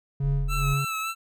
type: tone with tremolo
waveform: triangle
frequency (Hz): 138.59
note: C#3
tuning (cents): 0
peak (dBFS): -20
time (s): 0.2-0.85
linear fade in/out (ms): 5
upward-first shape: sine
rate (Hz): 2.4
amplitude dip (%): 75
type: tone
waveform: sine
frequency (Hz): 41.2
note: E1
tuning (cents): 0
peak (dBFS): -25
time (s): 0.23-0.74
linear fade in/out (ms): 10
type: tone with vibrato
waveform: 25% pulse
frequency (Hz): 1316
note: E6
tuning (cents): -3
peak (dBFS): -24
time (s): 0.48-1.15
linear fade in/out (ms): 50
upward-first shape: sine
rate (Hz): 3.5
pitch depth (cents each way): 30
effects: none